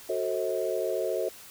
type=chord; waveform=sine; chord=F# diminished seventh; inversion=none; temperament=just; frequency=370 / 444 / 532.8 / 639.4 Hz; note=F#4 / A4 / C5 / Eb5; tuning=0 / +16 / +31 / +47 cents; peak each=-32 dBFS; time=0.09-1.29 s; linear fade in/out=5 ms; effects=white hiss -48 dBFS RMS until 1.5 s